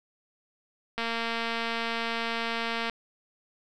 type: click train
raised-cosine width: 0.3 ms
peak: -15 dBFS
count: 442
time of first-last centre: 0.98-2.897 s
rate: 230 Hz
effects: none